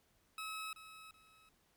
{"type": "tone with echo", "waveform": "20% pulse", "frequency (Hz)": 1288, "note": "E6", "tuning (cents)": -41, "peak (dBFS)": -37, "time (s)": [0.38, 0.73], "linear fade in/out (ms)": 2, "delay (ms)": 380, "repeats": 2, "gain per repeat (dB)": -11, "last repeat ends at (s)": 1.49, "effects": ["pink hiss -74 dBFS RMS until 1.76 s"]}